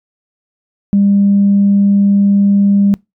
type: tone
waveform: sine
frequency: 200.2 Hz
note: G3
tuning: 37 cents sharp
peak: -6 dBFS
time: 0.93-2.94 s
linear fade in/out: 0 ms
effects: noise-tail reverb RT60 0.2 s tail -25 dB re dry + tanh soft clip ceiling -2 dBFS